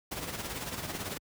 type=noise with tremolo; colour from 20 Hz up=pink; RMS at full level=-35 dBFS; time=0.11-1.18 s; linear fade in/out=10 ms; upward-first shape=sine; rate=18 Hz; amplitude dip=55%; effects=high-pass 60 Hz 12 dB/octave